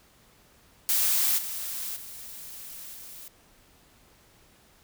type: noise with level steps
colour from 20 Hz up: blue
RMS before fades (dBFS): -24 / -34 / -42 / -44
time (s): 0.89-3.28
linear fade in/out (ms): 0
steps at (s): 1.37 / 1.95 / 2.93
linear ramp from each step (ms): 20
effects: pink hiss -59 dBFS RMS until 4.83 s